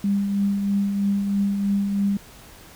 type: tone with tremolo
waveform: sine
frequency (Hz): 200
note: G3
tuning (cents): +35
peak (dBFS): -17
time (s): 0.04-2.17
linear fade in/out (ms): 2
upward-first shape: triangle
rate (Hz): 3.1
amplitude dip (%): 45
effects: pink hiss -46 dBFS RMS until 2.75 s

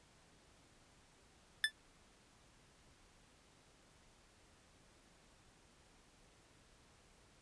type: tone with exponential decay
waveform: 25% pulse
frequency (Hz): 1751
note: A6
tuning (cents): -9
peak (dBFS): -22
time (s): 1.64-1.72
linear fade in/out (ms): 1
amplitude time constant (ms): 16
effects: pink hiss -67 dBFS RMS until 7.41 s + resampled to 22050 Hz

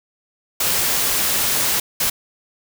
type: noise bursts at uneven times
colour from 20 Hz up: white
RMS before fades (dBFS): -19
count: 2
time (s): 0.6-1.8 / 2-2.1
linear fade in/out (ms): 5
effects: none

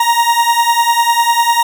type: beating tone pair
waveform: 40% pulse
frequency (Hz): 932.3 / 942.3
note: A#5 / A#5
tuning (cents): 0 / +18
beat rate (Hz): 10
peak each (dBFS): -12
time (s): 0-1.63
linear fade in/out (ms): 5
effects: none

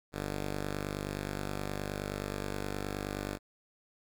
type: tone pair together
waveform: 5% pulse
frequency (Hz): 49.52 / 148.4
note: G1 / D3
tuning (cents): +18 / +18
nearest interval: octave + perfect fifth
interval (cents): 1900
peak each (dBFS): -24 / -34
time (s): 0.12-3.39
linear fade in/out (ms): 50
effects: none

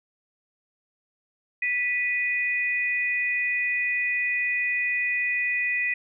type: tone pair together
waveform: sine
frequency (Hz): 1967.6 / 2479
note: B6 / D#7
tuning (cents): -7 / -7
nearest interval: major third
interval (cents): 400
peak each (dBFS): -25 / -26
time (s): 1.62-5.94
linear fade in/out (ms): 5
effects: none

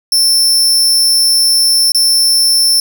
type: tone with dropouts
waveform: sawtooth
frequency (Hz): 5360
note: E8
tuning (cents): +28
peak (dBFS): -5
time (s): 0.12-2.8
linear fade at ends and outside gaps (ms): 2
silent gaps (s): 1.92-1.947
effects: none

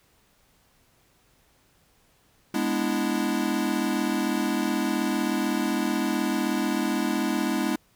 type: chord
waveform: square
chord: E dominant seventh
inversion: first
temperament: equal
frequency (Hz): 207.7 / 246.9 / 293.7 / 329.6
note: G#3 / B3 / D4 / E4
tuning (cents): 0 / 0 / 0 / 0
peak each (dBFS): -30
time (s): 2.54-7.76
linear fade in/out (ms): 5
effects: pink hiss -63 dBFS RMS until 7.95 s

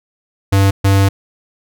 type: tone bursts at uneven times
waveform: square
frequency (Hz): 98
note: G2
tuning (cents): 0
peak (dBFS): -9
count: 2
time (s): 0.52-0.71 / 0.84-1.09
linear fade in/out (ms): 10
effects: none

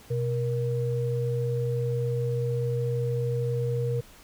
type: tone pair together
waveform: sine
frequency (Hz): 125.1 / 471.9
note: B2 / A#4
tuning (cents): +23 / +21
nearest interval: octave + major seventh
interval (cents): 2298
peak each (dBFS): -26 / -29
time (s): 0.1-4.01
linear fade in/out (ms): 10
effects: pink hiss -52 dBFS RMS until 4.23 s

